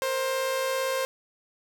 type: tone pair together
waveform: sawtooth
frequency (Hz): 470.4 / 528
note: A#4 / C5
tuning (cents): +16 / +16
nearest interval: major second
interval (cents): 200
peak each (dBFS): -32 / -22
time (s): 0.02-1.05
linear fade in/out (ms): 0
effects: none